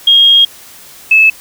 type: tone pair in turn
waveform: sine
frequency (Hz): 3254 / 2607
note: G#7 / E7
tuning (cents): -36 / -20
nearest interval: major third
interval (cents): 384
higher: first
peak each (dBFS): -3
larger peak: neither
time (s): 0.07-0.45 / 1.11-1.3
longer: first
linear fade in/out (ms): 5
effects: white hiss -36 dBFS RMS until 1.4 s